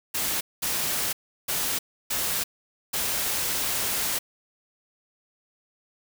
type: noise bursts at uneven times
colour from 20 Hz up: white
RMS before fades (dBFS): -27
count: 5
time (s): 0.14-0.41 / 0.62-1.13 / 1.48-1.79 / 2.1-2.44 / 2.93-4.19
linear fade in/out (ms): 10
effects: none